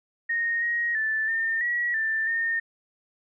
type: tone with pitch steps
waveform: sine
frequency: 1857 / 1882 / 1758 / 1811 / 1921 / 1777 / 1829 Hz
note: A#6 / A#6 / A6 / A6 / B6 / A6 / A#6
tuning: -7 / +16 / -2 / +49 / -48 / +17 / -33 cents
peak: -23 dBFS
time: 0.29-2.6 s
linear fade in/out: 10 ms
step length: 330 ms
effects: none